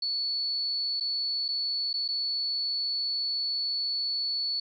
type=tone with dropouts; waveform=sine; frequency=4433 Hz; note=C#8; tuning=1 cent flat; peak=-27 dBFS; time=0.02-4.6 s; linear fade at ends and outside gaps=5 ms; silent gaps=1-1.007 / 1.482-1.486 / 1.931-1.939 / 2.08-2.086 s; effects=none